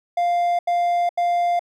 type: tone bursts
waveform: triangle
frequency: 698.5 Hz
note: F5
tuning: in tune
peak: -15 dBFS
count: 3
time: 0.17-1.594 s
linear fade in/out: 5 ms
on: 420 ms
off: 82 ms
effects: none